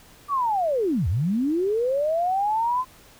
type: linear two-way sweep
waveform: sine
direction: down then up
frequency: 1181 to 73.42 to 1039 Hz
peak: -20 dBFS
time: 0.28-2.85 s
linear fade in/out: 50 ms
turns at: 1.08 s
effects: pink hiss -51 dBFS RMS until 3.19 s